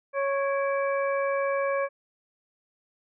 harmonic tone with a mistuned harmonic, 553 Hz, C#5, 4 cents flat, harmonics 1 / 2 / 3 / 4, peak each -25 / -31 / -35 / -37 dBFS, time 0.13-1.89 s, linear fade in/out 50 ms, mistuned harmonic 4, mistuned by +75 cents, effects none

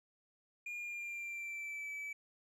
triangle tone with pitch glide, 2421 to 2301 Hz, D#7 to D7, -48 to -36 cents, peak -39 dBFS, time 0.66-2.13 s, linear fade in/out 5 ms, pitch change -88 cents, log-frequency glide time 0.78-1.92 s, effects none

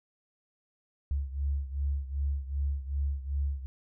sine beating tone pair, 69.3 / 71.9 Hz, C#2 / D2, 0 / -36 cents, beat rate 2.6 Hz, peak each -30 / -34 dBFS, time 1.11-3.66 s, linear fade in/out 0 ms, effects none

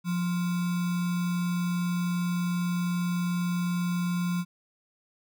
sine tone with sample-and-hold, 176.3 Hz, F3, 17 cents sharp, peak -25 dBFS, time 0.04-4.45 s, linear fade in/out 50 ms, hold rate 1225 Hz, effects none

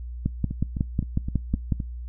two click trains, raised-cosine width 5 ms, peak -10 / -17 dBFS, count 9 / 6, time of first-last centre 0.26-1.723 / 0.51-1.802 s, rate 5.47 / 3.87 Hz, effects noise-tail reverb RT60 0.2 s tail -25 dB re dry + added 60 Hz sine -32 dBFS peak until 2.08 s

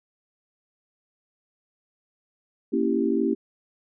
sine chord, A# diminished seventh, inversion none, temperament equal, 233.1 / 277.2 / 329.6 / 392 Hz, A#3 / C#4 / E4 / G4, 0 / 0 / 0 / 0 cents, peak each -26 dBFS, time 2.72-3.35 s, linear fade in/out 20 ms, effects none

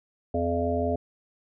harmonic tone, 85.4 Hz, F2, 38 cents flat, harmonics 1 / 3 / 5 / 7 / 8, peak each -30 / -30 / -30 / -30 / -30 dBFS, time 0.34-0.96 s, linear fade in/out 5 ms, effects none

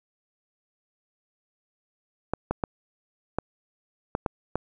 clicks, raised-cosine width 1 ms, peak -11 dBFS, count 7, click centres 2.336 / 2.51 / 2.638 / 3.386 / 4.151 / 4.262 / 4.556 s, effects none

